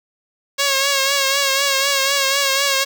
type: tone with vibrato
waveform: 5% pulse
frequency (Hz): 550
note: C#5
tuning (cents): -14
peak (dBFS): -4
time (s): 0.58-2.85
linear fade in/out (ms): 20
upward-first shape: triangle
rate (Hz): 4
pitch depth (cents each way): 52
effects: none